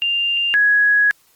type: tone pair in turn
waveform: sine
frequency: 2794 / 1669 Hz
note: F7 / G#6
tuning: 0 / +8 cents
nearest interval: major sixth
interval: 892 cents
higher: first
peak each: -16 / -11 dBFS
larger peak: second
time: 0.02-0.54 / 0.54-1.11 s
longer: second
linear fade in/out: 0 ms
effects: white hiss -56 dBFS RMS until 1.35 s + Opus 24 kbps